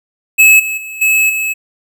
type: tone with level steps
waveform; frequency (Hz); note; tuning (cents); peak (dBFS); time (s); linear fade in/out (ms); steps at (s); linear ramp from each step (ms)
square; 2588; E7; -32; -4 / -17 / -25 / -9 / -15; 0.38-1.54; 20; 0.59 / 0.77 / 1.01 / 1.29; 10
effects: none